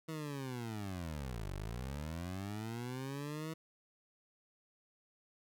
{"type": "linear two-way sweep", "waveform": "20% pulse", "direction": "down then up", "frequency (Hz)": [162.2, 45.92, 162.2], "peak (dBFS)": -35, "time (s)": [0.08, 3.54], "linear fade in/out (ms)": 10, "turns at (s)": 1.51, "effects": []}